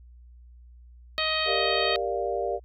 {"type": "harmonic tone", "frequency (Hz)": 628, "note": "D#5", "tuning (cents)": 16, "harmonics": [1, 2, 3, 4, 5, 6, 7], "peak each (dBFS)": [-32, -32, -32, -32, -32, -32, -32], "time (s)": [1.18, 1.96], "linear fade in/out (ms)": 0}
{"type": "chord", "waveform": "sine", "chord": "G minor seventh", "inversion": "none", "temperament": "equal with one note detuned", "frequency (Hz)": [394.3, 466.2, 587.3, 698.5], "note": ["G4", "Bb4", "D5", "F5"], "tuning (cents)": [10, 0, 0, 0], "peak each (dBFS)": -31, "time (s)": [1.45, 2.6], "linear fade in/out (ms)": 50}
{"effects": ["added 60 Hz sine -47 dBFS peak until 2.64 s"]}